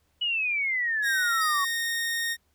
sine exponential sweep, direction down, 2960 to 1100 Hz, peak -24 dBFS, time 0.21-1.65 s, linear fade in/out 10 ms
sawtooth tone with pitch glide, 1864.7 to 1851.8 Hz, A#6 to A#6, 0 to -12 cents, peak -23 dBFS, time 1.02-2.37 s, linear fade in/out 50 ms, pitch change -12 cents, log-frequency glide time 1.45-1.53 s
25% pulse tone with exponential decay, 4827 Hz, D8, 47 cents sharp, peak -26 dBFS, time 1.41-1.97 s, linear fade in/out 5 ms, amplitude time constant 120 ms
effects added 76 Hz sine -70 dBFS peak until 2.54 s + pink hiss -71 dBFS RMS until 2.54 s

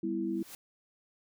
sine chord, E minor, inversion first, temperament just, 197.78 / 247.2 / 329.6 Hz, G3 / B3 / E4, +16 / +2 / 0 cents, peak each -36 / -38 / -32 dBFS, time 0.03-0.43 s, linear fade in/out 5 ms
white noise with exponential growth, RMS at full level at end -44 dBFS, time 0.22-0.55 s, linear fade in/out 1 ms, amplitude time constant 70 ms
effects none

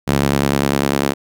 sawtooth tone with high-pass filter sweep, 70 Hz, C#2, 18 cents sharp, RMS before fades -17 dBFS, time 0.07-1.14 s, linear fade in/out 20 ms, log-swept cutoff 150 to 260 Hz, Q 0.98, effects none

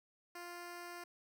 10% pulse tone, 349.2 Hz, F4, in tune, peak -38 dBFS, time 0.35-1.04 s, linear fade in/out 5 ms, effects none

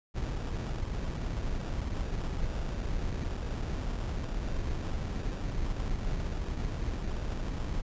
brown noise with sample-and-hold, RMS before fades -33 dBFS, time 0.14-7.82 s, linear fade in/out 20 ms, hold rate 2100 Hz, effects resampled to 16000 Hz

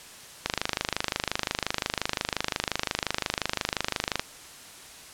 click train, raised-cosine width 0.2 ms, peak -7 dBFS, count 97, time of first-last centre 0.46-4.195 s, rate 25.7 Hz, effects white hiss -46 dBFS RMS until 5.13 s + low-pass 10000 Hz 12 dB/octave

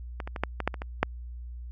clicks, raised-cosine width 0.5 ms, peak -19 / -22 / -19 / -10 / -15 / -9 / -21 / -20 / -6 dBFS, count 9, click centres 0.202 / 0.275 / 0.362 / 0.436 / 0.603 / 0.676 / 0.742 / 0.819 / 1.03 s, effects added 60 Hz sine -37 dBFS peak until 1.71 s

